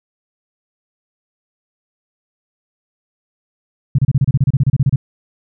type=tone bursts; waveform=sine; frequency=134.5 Hz; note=C3; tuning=48 cents sharp; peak=-8 dBFS; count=16; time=3.95-4.96 s; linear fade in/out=5 ms; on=35 ms; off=30 ms; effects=none